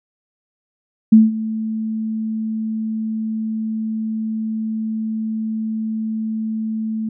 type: tone with ADSR envelope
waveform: sine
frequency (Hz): 220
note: A3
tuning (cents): 0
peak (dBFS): -3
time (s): 1.12-7.09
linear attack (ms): 9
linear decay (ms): 180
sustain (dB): -17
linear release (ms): 4
effects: none